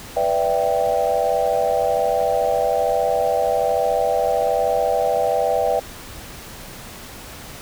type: chord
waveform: sine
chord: E minor seventh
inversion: second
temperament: equal with one note detuned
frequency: 493.9 / 587.3 / 668.5 / 784 Hz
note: B4 / D5 / E5 / G5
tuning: 0 / 0 / +24 / 0 cents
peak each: -22 dBFS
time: 0.16-5.8 s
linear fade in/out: 10 ms
effects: pink hiss -37 dBFS RMS until 7.61 s